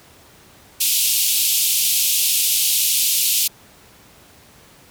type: band-pass noise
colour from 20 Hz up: white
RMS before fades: -18 dBFS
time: 0.8-3.48 s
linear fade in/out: 10 ms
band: 2600 to 16000 Hz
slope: 48 dB/octave
effects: pink hiss -48 dBFS RMS until 4.9 s + high-pass 60 Hz 12 dB/octave